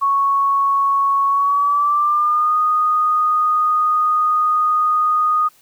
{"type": "tone with pitch glide", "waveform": "sine", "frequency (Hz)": [1108, 1236.5], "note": ["C#6", "D#6"], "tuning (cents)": [-1, -11], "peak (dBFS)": -13, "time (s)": [0.01, 5.49], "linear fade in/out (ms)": 20, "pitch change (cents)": 190, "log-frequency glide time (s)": [1.28, 2.57], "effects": ["white hiss -53 dBFS RMS until 5.61 s"]}